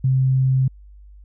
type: tone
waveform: sine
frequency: 131.4 Hz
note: C3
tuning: 8 cents sharp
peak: -14 dBFS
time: 0.04-0.68 s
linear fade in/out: 5 ms
effects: added 50 Hz sine -41 dBFS peak until 1.24 s